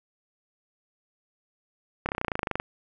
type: slowing click train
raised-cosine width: 0.5 ms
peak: -12 dBFS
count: 16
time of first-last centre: 2.06-2.599 s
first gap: 29 ms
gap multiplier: 1.03
effects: none